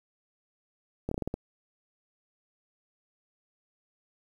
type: slowing click train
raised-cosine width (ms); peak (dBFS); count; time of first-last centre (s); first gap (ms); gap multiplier
2; -18; 7; 1.09-1.341; 24; 1.22
effects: 9-bit